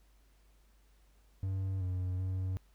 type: tone with pitch steps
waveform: triangle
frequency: 95.6 / 91.6 / 93.5 Hz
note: G2 / F#2 / F#2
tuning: -43 / -17 / +19 cents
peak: -30 dBFS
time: 1.43-2.57 s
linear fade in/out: 0 ms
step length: 380 ms
effects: added 50 Hz sine -62 dBFS peak until 2.74 s + pink hiss -72 dBFS RMS until 2.74 s

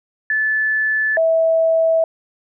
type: tone pair in turn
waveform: sine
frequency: 1740 / 651.8 Hz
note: A6 / E5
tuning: -20 / -20 cents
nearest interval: octave + perfect fourth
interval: 1700 cents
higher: first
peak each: -15 / -12 dBFS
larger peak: second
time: 0.3-1.17 / 1.17-2.04 s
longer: neither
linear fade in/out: 2 ms
effects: none

